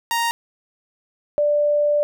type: tone pair in turn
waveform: sawtooth / sine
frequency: 932 / 588.8 Hz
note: A#5 / D5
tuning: -1 / +4 cents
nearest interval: minor sixth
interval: 795 cents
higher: first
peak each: -15 dBFS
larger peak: neither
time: 0.11-0.31 / 1.38-2.03 s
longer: second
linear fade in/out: 0 ms
effects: none